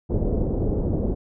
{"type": "low-pass noise", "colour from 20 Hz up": "pink", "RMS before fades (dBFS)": -23, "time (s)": [0.09, 1.15], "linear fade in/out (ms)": 20, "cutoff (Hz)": 520, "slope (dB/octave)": 24, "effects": []}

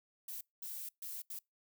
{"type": "noise bursts at uneven times", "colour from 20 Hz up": "violet", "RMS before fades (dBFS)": -44, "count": 4, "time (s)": [[0.28, 0.41], [0.62, 0.89], [1.02, 1.22], [1.3, 1.39]], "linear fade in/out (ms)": 5, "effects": ["noise-tail reverb RT60 0.2 s tail -26 dB re dry"]}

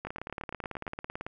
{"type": "two click trains", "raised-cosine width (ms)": 0.5, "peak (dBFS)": [-23, -21], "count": [8, 23], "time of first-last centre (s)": [[0.07, 0.867], [0.05, 1.265]], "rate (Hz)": [8.78, 18.1], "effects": []}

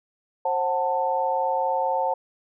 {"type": "chord", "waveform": "sine", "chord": "F# diminished", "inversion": "second", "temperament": "just", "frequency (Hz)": [532.8, 740, 888], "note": ["C5", "F#5", "A5"], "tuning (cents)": [31, 0, 16], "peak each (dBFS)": [-26, -27, -24], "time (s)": [0.45, 2.14], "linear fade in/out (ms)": 5, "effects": []}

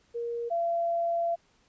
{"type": "tone pair in turn", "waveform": "sine", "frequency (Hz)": [470.3, 680], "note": ["A#4", "F5"], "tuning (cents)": [15, -46], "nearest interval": "tritone", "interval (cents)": 639, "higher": "second", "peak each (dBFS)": [-30, -25], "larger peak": "second", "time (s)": [[0.14, 0.5], [0.5, 1.36]], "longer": "second", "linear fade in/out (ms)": 20, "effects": ["pink hiss -66 dBFS RMS until 1.68 s", "resampled to 16000 Hz"]}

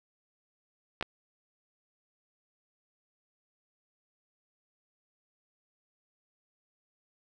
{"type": "clicks", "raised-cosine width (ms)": 0.3, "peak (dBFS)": -16, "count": 2, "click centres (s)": [1.011, 1.026], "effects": []}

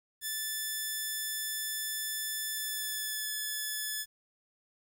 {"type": "tone with pitch glide", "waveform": "5% pulse", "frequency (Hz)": [1750, 1724.9], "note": ["A6", "A6"], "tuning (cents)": [-10, -35], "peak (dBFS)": -23, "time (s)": [0.21, 4.06], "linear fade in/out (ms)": 50, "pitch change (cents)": -25, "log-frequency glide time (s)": [2.53, 3.29], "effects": ["10-bit"]}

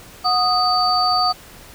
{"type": "tone cluster", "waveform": "sine", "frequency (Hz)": [733, 1242, 4580], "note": ["F#5", "D#6", "D8"], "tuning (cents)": [-16, -3, -44], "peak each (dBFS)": -19, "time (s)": [0.24, 1.33], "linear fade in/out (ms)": 20, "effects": ["pink hiss -42 dBFS RMS until 1.74 s"]}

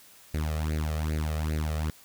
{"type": "tone with flanger", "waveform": "sawtooth", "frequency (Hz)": 77.4, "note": "D#2", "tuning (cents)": -9, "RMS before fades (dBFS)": -29, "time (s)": [0.34, 1.9], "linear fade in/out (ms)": 0, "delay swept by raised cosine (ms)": [0.45, 1.65], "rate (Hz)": 2.5, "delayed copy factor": 0.85, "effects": ["white hiss -54 dBFS RMS until 2.04 s"]}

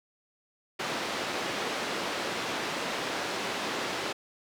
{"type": "band-pass noise", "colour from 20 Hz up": "pink", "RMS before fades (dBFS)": -33, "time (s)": [0.79, 4.13], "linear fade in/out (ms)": 10, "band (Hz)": [310, 4600], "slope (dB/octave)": 12, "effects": []}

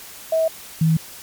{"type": "tone pair in turn", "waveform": "sine", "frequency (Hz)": [645, 160.87], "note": ["E5", "E3"], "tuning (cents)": [-38, -42], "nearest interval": "2 octaves", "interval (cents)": 2404, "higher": "first", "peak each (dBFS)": [-15, -13], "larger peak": "second", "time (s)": [[0.32, 0.48], [0.81, 0.97]], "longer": "neither", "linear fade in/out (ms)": 5, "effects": ["white hiss -39 dBFS RMS until 1.22 s", "MP3 96 kbps"]}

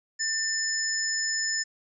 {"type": "tone cluster", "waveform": "sine", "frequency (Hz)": [1792, 5210, 6990], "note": ["A6", "E8", "A8"], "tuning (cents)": [31, -21, -12], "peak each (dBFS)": -30, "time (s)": [0.19, 1.64], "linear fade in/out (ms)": 20, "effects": []}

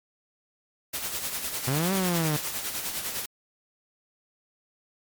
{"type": "noise with tremolo", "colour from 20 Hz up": "white", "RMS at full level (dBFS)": -30, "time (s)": [0.93, 3.26], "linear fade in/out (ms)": 10, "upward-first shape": "sine", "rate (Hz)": 9.9, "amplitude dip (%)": 50}
{"type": "linear two-way sweep", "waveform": "sawtooth", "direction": "up then down", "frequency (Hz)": [123.47, 196, 145.8], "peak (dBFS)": -20, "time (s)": [1.67, 2.37], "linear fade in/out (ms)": 10, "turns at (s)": 1.93}
{"effects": ["MP3 96 kbps"]}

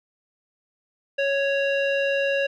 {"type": "tone with low-pass filter", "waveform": "square", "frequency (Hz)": 554.4, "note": "C#5", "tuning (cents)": 0, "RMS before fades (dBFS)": -23, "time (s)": [1.18, 2.47], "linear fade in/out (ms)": 10, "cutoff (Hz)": 2700, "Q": 2.6, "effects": []}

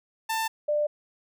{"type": "tone pair in turn", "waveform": ["sawtooth", "sine"], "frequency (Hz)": [891, 594.7], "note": ["A5", "D5"], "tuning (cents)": [22, 22], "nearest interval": "perfect fifth", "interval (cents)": 700, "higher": "first", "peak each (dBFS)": -22, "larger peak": "neither", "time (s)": [[0.29, 0.48], [0.68, 0.87]], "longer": "neither", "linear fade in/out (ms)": 10, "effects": []}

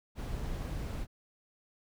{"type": "noise", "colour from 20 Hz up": "brown", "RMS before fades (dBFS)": -37, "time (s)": [0.15, 1.07], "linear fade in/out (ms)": 50, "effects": []}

